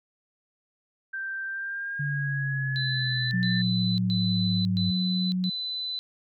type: tone with pitch glide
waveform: sine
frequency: 1568 to 1780.5 Hz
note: G6 to A6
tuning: 0 to +20 cents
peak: -30 dBFS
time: 1.13-3.62 s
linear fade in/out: 10 ms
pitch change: +220 cents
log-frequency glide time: 1.46-3.45 s
type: exponential sweep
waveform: sine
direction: down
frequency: 144.4 to 102.5 Hz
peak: -27 dBFS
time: 1.99-4.91 s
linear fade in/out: 10 ms
type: tone bursts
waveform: sine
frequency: 4009 Hz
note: B7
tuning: 25 cents sharp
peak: -29 dBFS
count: 5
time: 2.76-5.99 s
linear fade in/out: 0 ms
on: 550 ms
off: 120 ms
type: tone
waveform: sine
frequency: 183.4 Hz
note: F#3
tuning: 15 cents flat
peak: -24 dBFS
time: 3.33-5.5 s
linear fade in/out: 10 ms
effects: none